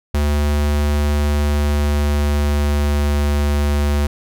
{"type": "tone with pitch glide", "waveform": "square", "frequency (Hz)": [73.42, 72.7], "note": ["D2", "D2"], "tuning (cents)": [0, -17], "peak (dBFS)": -15, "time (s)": [0.14, 4.07], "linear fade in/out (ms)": 5, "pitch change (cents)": -17, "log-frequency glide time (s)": [1.11, 3.25], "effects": []}